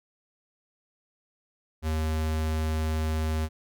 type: tone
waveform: square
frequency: 78.6 Hz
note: D#2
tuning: 18 cents sharp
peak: -26 dBFS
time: 1.82-3.49 s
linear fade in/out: 50 ms
effects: none